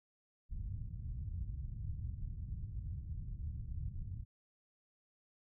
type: low-pass noise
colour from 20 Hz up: white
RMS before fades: -42 dBFS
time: 0.49-4.25 s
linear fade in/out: 50 ms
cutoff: 110 Hz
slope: 24 dB/octave
effects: none